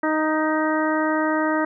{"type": "harmonic tone with a mistuned harmonic", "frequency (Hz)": 311.1, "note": "D#4", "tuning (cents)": 0, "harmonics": [1, 2, 3, 4, 5, 6], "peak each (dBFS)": [-22, -25, -27, -28, -29, -30], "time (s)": [0.03, 1.65], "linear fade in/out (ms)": 5, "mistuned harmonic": 6, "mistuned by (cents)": 21, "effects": []}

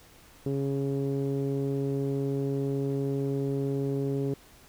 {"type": "tone with low-pass filter", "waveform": "sawtooth", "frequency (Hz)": 138, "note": "C#3", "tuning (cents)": -7, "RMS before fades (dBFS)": -29, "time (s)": [0.46, 4.34], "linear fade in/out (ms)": 2, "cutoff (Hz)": 390, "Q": 3.5, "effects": ["pink hiss -55 dBFS RMS until 4.68 s"]}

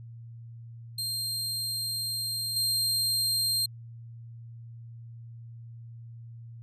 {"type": "tone with level steps", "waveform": "sawtooth", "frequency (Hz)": 4186, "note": "C8", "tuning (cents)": 0, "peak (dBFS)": [-27, -22], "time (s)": [0.98, 3.66], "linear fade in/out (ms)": 5, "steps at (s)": 2.56, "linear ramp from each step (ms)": 5, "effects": ["added 116 Hz sine -42 dBFS peak until 6.62 s", "resampled to 32000 Hz"]}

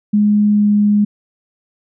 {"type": "tone with pitch glide", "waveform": "sine", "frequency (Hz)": [208.3, 207.1], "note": ["G#3", "G#3"], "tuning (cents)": [5, -5], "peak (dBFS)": -9, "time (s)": [0.13, 1.05], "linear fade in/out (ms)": 10, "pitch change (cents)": -10, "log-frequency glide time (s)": [0.51, 0.67], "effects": []}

